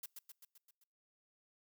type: noise with echo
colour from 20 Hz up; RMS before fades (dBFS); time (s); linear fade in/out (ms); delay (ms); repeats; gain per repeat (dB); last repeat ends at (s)
blue; -45; 0.03-0.06; 5; 130; 6; -4; 0.84
effects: noise-tail reverb RT60 0.6 s tail -26 dB re dry